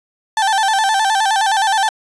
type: tone with vibrato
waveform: 35% pulse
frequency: 828 Hz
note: G#5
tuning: 5 cents flat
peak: -11 dBFS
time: 0.37-1.89 s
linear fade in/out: 2 ms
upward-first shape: square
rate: 9.6 Hz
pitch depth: 100 cents each way
effects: resampled to 22050 Hz + 7-bit